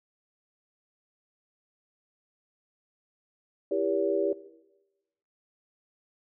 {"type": "chord", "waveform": "sine", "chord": "E diminished seventh", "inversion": "none", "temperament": "just", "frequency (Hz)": [329.6, 395.6, 474.7, 569.6], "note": ["E4", "G4", "Bb4", "Db5"], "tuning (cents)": [0, 16, 31, 47], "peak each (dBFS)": [-32, -28, -34, -30], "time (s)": [3.71, 4.33], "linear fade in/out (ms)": 5, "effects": ["noise-tail reverb RT60 1.0 s tail -17 dB re dry"]}